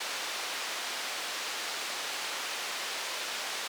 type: band-pass noise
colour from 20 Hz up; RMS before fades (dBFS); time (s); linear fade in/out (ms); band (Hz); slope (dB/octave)
white; -36; 0-3.68; 10; 470 to 4600; 12
effects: none